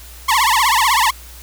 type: tone with vibrato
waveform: sawtooth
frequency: 987.8 Hz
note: B5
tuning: in tune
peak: -8 dBFS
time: 0.28-1.11 s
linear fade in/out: 10 ms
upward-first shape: triangle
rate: 16 Hz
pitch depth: 270 cents each way
effects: added 60 Hz sine -37 dBFS peak until 1.42 s + white hiss -40 dBFS RMS until 1.42 s